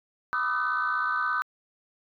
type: tone cluster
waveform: sine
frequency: 988 / 1171 / 1230 / 1307 / 1520 Hz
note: B5 / D6 / D#6 / E6 / F#6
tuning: 0 / -5 / -20 / -15 / +46 cents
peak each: -35 / -34 / -28 / -33 / -27 dBFS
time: 0.33-1.42 s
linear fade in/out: 0 ms
effects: tanh soft clip ceiling -18 dBFS